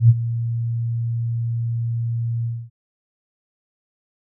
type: tone with ADSR envelope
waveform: sine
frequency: 116.54 Hz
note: A#2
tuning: in tune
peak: -5 dBFS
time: 0-2.7 s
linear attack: 93 ms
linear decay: 39 ms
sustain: -15 dB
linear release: 250 ms
effects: none